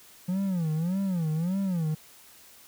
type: tone with vibrato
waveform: triangle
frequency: 174.6 Hz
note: F3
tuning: in tune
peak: -23 dBFS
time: 0.28-1.95 s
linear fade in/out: 10 ms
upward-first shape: sine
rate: 1.7 Hz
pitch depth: 210 cents each way
effects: white hiss -53 dBFS RMS until 2.67 s